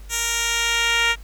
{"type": "tone with band-pass filter sweep", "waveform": "10% pulse", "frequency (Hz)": 466.2, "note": "A#4", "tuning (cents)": 0, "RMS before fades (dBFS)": -21, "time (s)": [0.09, 1.16], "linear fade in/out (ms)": 50, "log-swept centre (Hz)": [7600, 2600], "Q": 1, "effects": ["added 50 Hz sine -36 dBFS peak until 1.23 s", "pink hiss -51 dBFS RMS until 1.23 s"]}